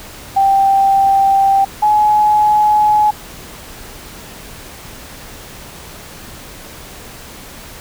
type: tone pair in turn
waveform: sine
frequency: 784 / 844.8 Hz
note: G5 / G#5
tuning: 0 / +29 cents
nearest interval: minor second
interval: 129 cents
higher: second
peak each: -8 dBFS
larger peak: neither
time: 0.36-1.65 / 1.82-3.11 s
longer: neither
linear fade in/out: 10 ms
effects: pink hiss -34 dBFS RMS until 7.8 s